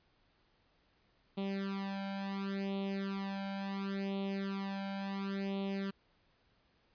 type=tone with flanger; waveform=sawtooth; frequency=196 Hz; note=G3; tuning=in tune; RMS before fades=-38 dBFS; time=1.37-5.91 s; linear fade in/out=10 ms; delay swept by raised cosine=0.3 to 1.3 ms; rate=0.71 Hz; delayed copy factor=+1; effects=pink hiss -72 dBFS RMS until 6.94 s + resampled to 11025 Hz